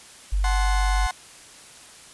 sine tone, 48.7 Hz, G1, 11 cents flat, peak -19 dBFS, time 0.32-1.07 s, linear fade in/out 10 ms
30% pulse chord, F# diminished, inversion none, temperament equal with one note detuned, 740 / 865.4 / 1046.5 Hz, F#5 / A5 / C6, 0 / -29 / 0 cents, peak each -25 / -31 / -27 dBFS, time 0.44-1.11 s, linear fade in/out 2 ms
effects white hiss -46 dBFS RMS until 2.13 s + resampled to 24000 Hz

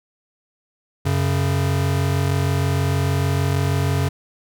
square tone pair together, 92.5 / 138.95 Hz, F#2 / C#3, 0 / +4 cents, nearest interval perfect fifth, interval 704 cents, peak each -21 dBFS, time 1.05-4.09 s, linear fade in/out 10 ms, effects none

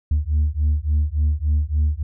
sine beating tone pair, 73.42 / 76.92 Hz, D2 / D#2, 0 / -19 cents, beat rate 3.5 Hz, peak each -18 dBFS, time 0.11-2.03 s, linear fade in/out 5 ms, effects tanh soft clip ceiling -13 dBFS

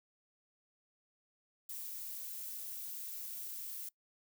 violet noise, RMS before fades -44 dBFS, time 1.69-3.89 s, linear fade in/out 5 ms, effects noise-tail reverb RT60 0.1 s tail -22 dB re dry

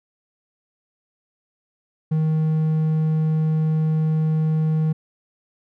triangle tone, 157.1 Hz, D#3, 17 cents sharp, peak -15 dBFS, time 2.11-4.93 s, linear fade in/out 10 ms, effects none

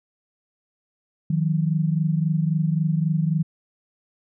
sine tone pair together, 156.67 / 180.4 Hz, D#3 / F#3, +12 / -44 cents, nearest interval major second, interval 244 cents, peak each -20 / -24 dBFS, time 1.3-3.43 s, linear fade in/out 5 ms, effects none

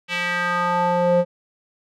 square tone with band-pass filter sweep, 176.3 Hz, F3, 17 cents sharp, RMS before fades -20 dBFS, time 0.08-1.25 s, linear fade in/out 50 ms, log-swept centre 2700 to 470 Hz, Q 2.6, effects none

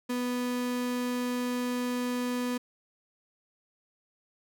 35% pulse tone, 246.9 Hz, B3, in tune, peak -27 dBFS, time 0.09-2.58 s, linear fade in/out 10 ms, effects none

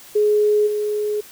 sine tone with level steps, 420 Hz, G#4, 19 cents sharp, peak -13 / -19 dBFS, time 0.15-1.21 s, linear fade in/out 10 ms, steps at 0.66 s, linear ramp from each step 20 ms, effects white hiss -43 dBFS RMS until 1.31 s

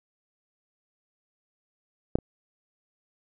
clicks, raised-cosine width 2 ms, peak -7 / -25 dBFS, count 2, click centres 2.155 / 2.187 s, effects none

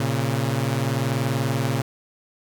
sawtooth tone pair together, 115.8 / 136.36 Hz, A#2 / C#3, -11 / -28 cents, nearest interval minor third, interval 283 cents, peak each -20 dBFS, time 0-1.82 s, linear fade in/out 5 ms, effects none

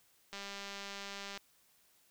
click train, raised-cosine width 0.2 ms, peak -27 dBFS, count 209, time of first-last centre 0.33-1.375 s, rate 199 Hz, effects white hiss -69 dBFS RMS until 2.1 s

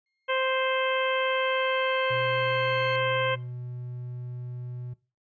35% pulse tone with exponential growth, 2140 Hz, C7, 38 cents sharp, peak -37 dBFS, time 0.06-2.96 s, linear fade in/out 2 ms, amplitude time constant 630 ms
harmonic tone, 523.3 Hz, C5, in tune, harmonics 1 / 2 / 3 / 4 / 5 / 6, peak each -27 / -30 / -32 / -33 / -34 / -35 dBFS, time 0.28-3.36 s, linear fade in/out 20 ms
triangle tone, 123.47 Hz, B2, in tune, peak -32 dBFS, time 2.1-4.94 s, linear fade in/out 10 ms
effects noise-tail reverb RT60 0.3 s tail -19 dB re dry + resampled to 16000 Hz

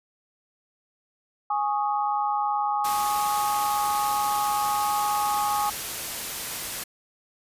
sine chord, Ab suspended fourth, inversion none, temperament just, 830.6 / 1107.5 / 1245.9 Hz, Ab5 / Db6 / Eb6, 0 / -2 / +2 cents, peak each -24 / -30 / -30 dBFS, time 1.5-5.7 s, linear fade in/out 5 ms
white noise, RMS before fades -32 dBFS, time 2.84-6.84 s, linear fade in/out 10 ms
effects resampled to 32000 Hz

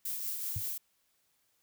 violet noise with tremolo, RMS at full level -35 dBFS, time 0.05-0.78 s, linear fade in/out 5 ms, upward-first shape triangle, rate 5.3 Hz, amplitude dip 40%
sine tone with exponential decay, 101.4 Hz, G#2, 41 cents flat, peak -29 dBFS, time 0.56-0.64 s, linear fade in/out 5 ms, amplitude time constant 16 ms
effects white hiss -74 dBFS RMS until 1.62 s

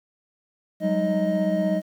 triangle tone cluster, 185.5 / 201.7 / 310.5 / 625 Hz, F#3 / G3 / D#4 / D#5, +5 / +50 / -3 / +8 cents, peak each -23 / -25 / -27 / -22 dBFS, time 0.8-1.82 s, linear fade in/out 50 ms, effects 9-bit

